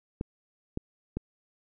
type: clicks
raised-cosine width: 3 ms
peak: -18 dBFS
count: 3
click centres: 0.211 / 0.774 / 1.17 s
effects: none